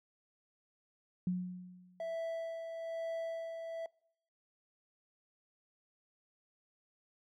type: tone with exponential decay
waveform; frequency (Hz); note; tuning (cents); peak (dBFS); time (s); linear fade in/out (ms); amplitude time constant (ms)
sine; 181.1; F#3; -37; -29; 1.27-2.15; 2; 190
type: tone with tremolo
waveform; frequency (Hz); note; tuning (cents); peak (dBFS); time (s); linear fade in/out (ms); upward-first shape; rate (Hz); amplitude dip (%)
triangle; 659.3; E5; 0; -33; 2-3.86; 2; sine; 1.1; 45
effects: noise-tail reverb RT60 0.7 s tail -26 dB re dry